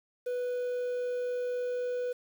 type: tone with quantisation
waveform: triangle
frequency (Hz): 493.9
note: B4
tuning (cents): 0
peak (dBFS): -28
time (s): 0.26-2.13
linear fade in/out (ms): 10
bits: 9
effects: none